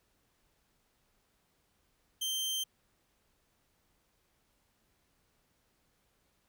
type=tone; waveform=sawtooth; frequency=3136 Hz; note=G7; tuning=in tune; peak=-29 dBFS; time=2.21-2.64 s; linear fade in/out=10 ms; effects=pink hiss -74 dBFS RMS until 6.48 s